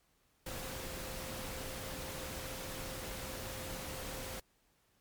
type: tone in noise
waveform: sine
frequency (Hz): 523.3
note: C5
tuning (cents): 0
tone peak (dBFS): -49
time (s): 0.46-4.4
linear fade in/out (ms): 5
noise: pink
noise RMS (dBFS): -43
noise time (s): 0.46-4.4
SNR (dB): -9
effects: pink hiss -73 dBFS RMS until 5 s + MP3 96 kbps